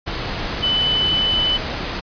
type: tone in noise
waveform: sine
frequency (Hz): 3004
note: F#7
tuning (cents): +26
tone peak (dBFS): -16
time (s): 0.62-1.58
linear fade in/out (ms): 20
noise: pink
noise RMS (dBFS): -25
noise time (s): 0.06-2.01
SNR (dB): +6
effects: resampled to 11025 Hz